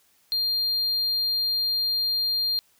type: tone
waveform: triangle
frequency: 4200 Hz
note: C8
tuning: 6 cents sharp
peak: -21 dBFS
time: 0.32-2.59 s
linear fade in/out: 0 ms
effects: white hiss -63 dBFS RMS until 2.79 s